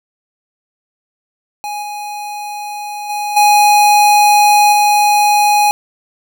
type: tone with level steps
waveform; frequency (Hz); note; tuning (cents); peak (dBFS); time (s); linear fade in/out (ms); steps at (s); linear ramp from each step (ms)
square; 830.6; G#5; 0; -21 / -23 / -18 / -7 / -9; 1.64-5.71; 0; 1.82 / 3.09 / 3.36 / 4.72; 10
effects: none